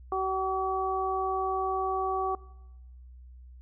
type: harmonic tone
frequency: 380 Hz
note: F#4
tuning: 46 cents sharp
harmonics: 1 / 2 / 3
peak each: -31 / -31 / -31 dBFS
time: 0.12-2.35 s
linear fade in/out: 2 ms
effects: noise-tail reverb RT60 0.9 s tail -21 dB re dry + added 62 Hz sine -46 dBFS peak until 3.61 s